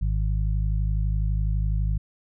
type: harmonic tone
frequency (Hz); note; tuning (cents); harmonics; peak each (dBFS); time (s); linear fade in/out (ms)
52; G#1; +3; 1 / 2 / 3; -22 / -28 / -32; 0.01-1.98; 10
effects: none